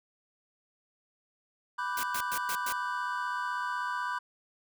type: chord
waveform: triangle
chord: G major seventh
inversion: first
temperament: equal with one note detuned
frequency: 987.8 / 1174.7 / 1492 / 1568 Hz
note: B5 / D6 / F#6 / G6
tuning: 0 / 0 / +14 / 0 cents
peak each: -32 / -36 / -36 / -37 dBFS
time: 1.78-4.19 s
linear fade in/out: 10 ms
type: noise bursts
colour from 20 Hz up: white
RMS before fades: -36 dBFS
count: 5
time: 1.97-2.725 s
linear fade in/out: 2 ms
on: 63 ms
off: 110 ms
effects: none